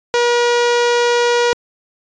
sawtooth tone, 479.5 Hz, A#4, 49 cents sharp, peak -8 dBFS, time 0.14-1.53 s, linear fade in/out 0 ms, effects resampled to 16000 Hz

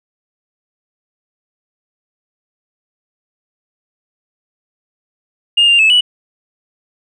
sine tone with pitch steps, 2828 / 2793 / 2606 / 2949 Hz, F7 / F7 / E7 / F#7, +21 / -1 / -20 / -6 cents, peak -5 dBFS, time 5.57-6.01 s, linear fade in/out 10 ms, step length 110 ms, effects tanh soft clip ceiling -4 dBFS

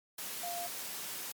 sine tone in noise, 698.5 Hz, F5, in tune, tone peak -38 dBFS, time 0.43-0.67 s, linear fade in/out 5 ms, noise white, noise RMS -41 dBFS, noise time 0.18-1.32 s, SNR 0 dB, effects high-pass 150 Hz 12 dB/octave + MP3 96 kbps

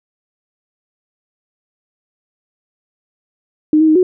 sine tone with pitch steps, 306.8 / 316.2 / 311.2 / 366.1 Hz, D#4 / D#4 / D#4 / F#4, -24 / +28 / 0 / -18 cents, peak -7 dBFS, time 3.73-4.03 s, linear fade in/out 2 ms, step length 75 ms, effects none

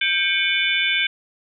sine tone cluster, 1579 / 2223 / 2397 / 3002 / 3526 Hz, G6 / C#7 / D7 / F#7 / A7, +12 / +4 / +35 / +24 / +3 cents, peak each -24 dBFS, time 0.01-1.07 s, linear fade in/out 5 ms, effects none

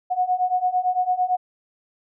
sine beating tone pair, 726 / 734.9 Hz, F#5 / F#5, -33 / -12 cents, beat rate 8.9 Hz, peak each -23 / -21 dBFS, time 0.1-1.37 s, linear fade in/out 20 ms, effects none

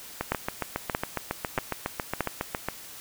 two click trains, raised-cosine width 0.5 ms, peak -12 / -9 dBFS, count 19 / 4, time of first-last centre 0.21-2.686 / 0.32-2.207 s, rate 7.27 / 1.59 Hz, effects white hiss -44 dBFS RMS until 3 s

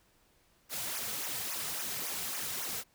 white noise with flanger, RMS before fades -37 dBFS, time 0.69-2.84 s, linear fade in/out 50 ms, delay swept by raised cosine 0.23 to 3.63 ms, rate 3.6 Hz, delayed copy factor -0.9, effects pink hiss -68 dBFS RMS until 2.94 s

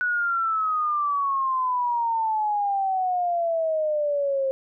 sine exponential sweep, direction down, 1480 to 530 Hz, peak -21 dBFS, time 0.01-4.51 s, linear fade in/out 0 ms, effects none

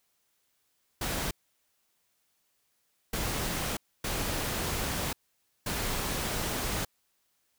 pink noise bursts at uneven times, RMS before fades -32 dBFS, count 4, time 1.01-1.31 / 3.13-3.77 / 4.04-5.13 / 5.66-6.85 s, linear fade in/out 5 ms, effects white hiss -74 dBFS RMS until 7.58 s

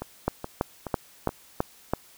two click trains, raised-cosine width 1 ms, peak -18 / -9 dBFS, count 4 / 6, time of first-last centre 0.02-1.291 / 0.28-1.936 s, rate 2.36 / 3.02 Hz, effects white hiss -54 dBFS RMS until 2.17 s

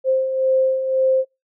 sine beating tone pair, 523.3 / 525.2 Hz, C5 / C5, 0 / +6 cents, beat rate 1.9 Hz, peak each -24 / -16 dBFS, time 0.04-1.25 s, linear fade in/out 50 ms, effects noise-tail reverb RT60 0.2 s tail -23 dB re dry

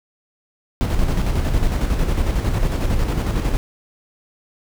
brown noise with tremolo, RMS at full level -17 dBFS, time 0.81-3.57 s, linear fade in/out 0 ms, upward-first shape square, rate 11 Hz, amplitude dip 40%, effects none

